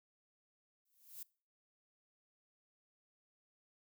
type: noise with exponential growth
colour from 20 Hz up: violet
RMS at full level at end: -45 dBFS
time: 0.85-1.23 s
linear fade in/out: 5 ms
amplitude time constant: 82 ms
effects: noise-tail reverb RT60 0.4 s tail -23 dB re dry